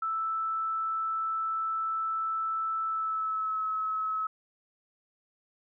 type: tone with pitch glide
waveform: sine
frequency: 1318.5 to 1290.6 Hz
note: E6 to E6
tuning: 0 to -37 cents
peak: -28 dBFS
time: 0.02-4.27 s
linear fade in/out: 5 ms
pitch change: -37 cents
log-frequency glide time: 2.85-3.64 s
effects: none